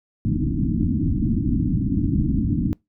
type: low-pass noise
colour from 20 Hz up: white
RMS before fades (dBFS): -21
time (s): 0.25-2.73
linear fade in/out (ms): 0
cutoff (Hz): 310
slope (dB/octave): 96
effects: noise-tail reverb RT60 0.2 s tail -25 dB re dry